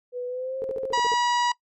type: tone with pitch glide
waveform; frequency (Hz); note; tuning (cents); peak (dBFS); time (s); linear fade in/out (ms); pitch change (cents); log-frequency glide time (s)
sine; 493.9 to 529.3; B4 to C5; 0 to +20; -28; 0.12-0.98; 50; +120; 0.27-0.57
type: tone bursts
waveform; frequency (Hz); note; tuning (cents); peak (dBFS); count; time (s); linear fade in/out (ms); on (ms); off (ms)
sine; 455.2; A#4; -41; -27; 8; 0.62-1.138; 0; 21; 50
type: harmonic tone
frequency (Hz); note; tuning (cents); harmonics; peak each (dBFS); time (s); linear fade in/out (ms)
967; B5; -37; 1 / 2 / 3 / 4 / 5 / 6 / 7 / 8; -21 / -31 / -34 / -37 / -35 / -41 / -42 / -45; 0.93-1.52; 5
effects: noise-tail reverb RT60 0.1 s tail -21 dB re dry